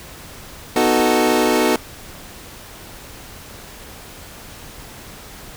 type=chord; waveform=25% pulse; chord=B dominant seventh; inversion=none; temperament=equal; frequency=246.9 / 311.1 / 370 / 440 Hz; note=B3 / D#4 / F#4 / A4; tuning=0 / 0 / 0 / 0 cents; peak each=-16 dBFS; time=0.76-1.76 s; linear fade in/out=2 ms; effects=pink hiss -38 dBFS RMS until 5.56 s